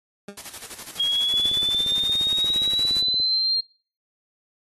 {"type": "tone with exponential decay", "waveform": "20% pulse", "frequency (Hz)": 201.4, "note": "G3", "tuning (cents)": 47, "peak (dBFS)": -26, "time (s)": [0.28, 0.4], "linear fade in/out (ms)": 5, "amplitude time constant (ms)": 25}
{"type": "noise with tremolo", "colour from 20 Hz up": "white", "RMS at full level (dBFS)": -36, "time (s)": [0.37, 3.02], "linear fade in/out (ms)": 5, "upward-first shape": "square", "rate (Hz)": 12, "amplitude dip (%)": 65}
{"type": "linear sweep", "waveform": "sine", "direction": "up", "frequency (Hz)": [3272, 4211], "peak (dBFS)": -19, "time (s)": [0.99, 3.61], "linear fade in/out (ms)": 10}
{"type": "click train", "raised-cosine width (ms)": 2, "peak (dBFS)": -26, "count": 33, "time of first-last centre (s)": [1.34, 3.2], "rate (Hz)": 17.2}
{"effects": ["noise-tail reverb RT60 0.4 s tail -21 dB re dry", "AAC 32 kbps"]}